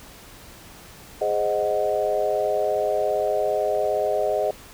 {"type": "chord", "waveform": "sine", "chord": "Ab dominant seventh", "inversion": "none", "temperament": "equal with one note detuned", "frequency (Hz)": [415.3, 524.8, 622.3, 740], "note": ["Ab4", "C5", "Eb5", "Gb5"], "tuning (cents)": [0, 5, 0, 0], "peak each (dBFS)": [-26, -27, -23, -28], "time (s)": [1.21, 4.51], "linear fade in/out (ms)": 5, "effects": ["pink hiss -45 dBFS RMS until 4.73 s"]}